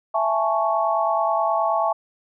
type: chord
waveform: sine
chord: A major seventh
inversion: second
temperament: equal with one note detuned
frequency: 664.2 / 830.6 / 880 / 1108.7 Hz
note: E5 / G#5 / A5 / C#6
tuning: +13 / 0 / 0 / 0 cents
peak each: -22 / -25 / -25 / -24 dBFS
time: 0.14-1.93 s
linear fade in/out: 10 ms
effects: none